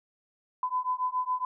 sine beating tone pair, 1005 / 1012.2 Hz, B5 / B5, +30 / +42 cents, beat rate 7.2 Hz, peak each -30 dBFS, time 0.63-1.45 s, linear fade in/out 2 ms, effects none

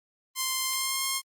5% pulse tone with pitch glide, 1046.5 to 1068.5 Hz, C6 to C6, 0 to +36 cents, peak -15 dBFS, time 0.35-1.22 s, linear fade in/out 50 ms, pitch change +36 cents, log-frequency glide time 0.62-1.06 s, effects Opus 24 kbps

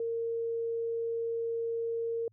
sine tone, 460.5 Hz, A#4, 21 cents flat, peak -30 dBFS, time 0-2.28 s, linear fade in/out 2 ms, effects added 109 Hz sine -63 dBFS peak until 2.32 s

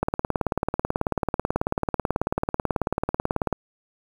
click train, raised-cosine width 1 ms, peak -8 dBFS, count 65, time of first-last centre 0.03-3.527 s, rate 18.3 Hz, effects 7-bit

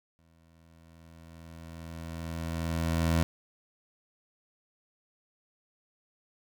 20% pulse tone with exponential growth, 82.41 Hz, E2, in tune, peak -18 dBFS, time 0.19-3.23 s, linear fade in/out 0 ms, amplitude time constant 660 ms, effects none

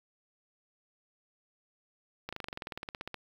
slowing click train, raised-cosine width 0.3 ms, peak -22 dBFS, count 18, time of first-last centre 2.29-3.143 s, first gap 36 ms, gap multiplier 1.04, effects 8-bit

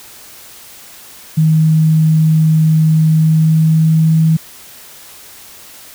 sine tone with pitch glide, 157.8 to 160.19 Hz, D#3 to E3, +25 to -49 cents, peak -7 dBFS, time 1.37-4.37 s, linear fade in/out 10 ms, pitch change +26 cents, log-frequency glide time 3.03-4.18 s, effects white hiss -37 dBFS RMS until 5.94 s

